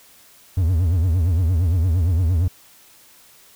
triangle tone with vibrato, 86.2 Hz, F2, 22 cents flat, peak -13 dBFS, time 0.57-2.48 s, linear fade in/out 5 ms, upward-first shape triangle, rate 8.7 Hz, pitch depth 210 cents each way, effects white hiss -50 dBFS RMS until 3.55 s

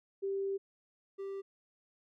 sine / triangle tone pair in turn, 392 / 392 Hz, G4 / G4, 0 / 0 cents, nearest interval unison, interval 0 cents, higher neither, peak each -32 / -36 dBFS, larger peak first, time 0.22-0.58 / 1.18-1.42 s, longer first, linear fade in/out 20 ms, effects none

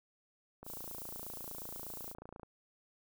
click train, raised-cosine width 1 ms, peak -34 dBFS, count 52, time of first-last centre 0.63-2.432 s, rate 28.3 Hz
violet noise, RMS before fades -46 dBFS, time 0.64-2.15 s, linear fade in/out 50 ms
effects none

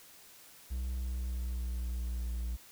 triangle tone with pitch glide, 62.7 to 59.18 Hz, B1 to A#1, +27 to +27 cents, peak -31 dBFS, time 0.7-2.57 s, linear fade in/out 20 ms, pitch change -100 cents, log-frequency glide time 0.88-2.36 s, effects white hiss -56 dBFS RMS until 2.71 s

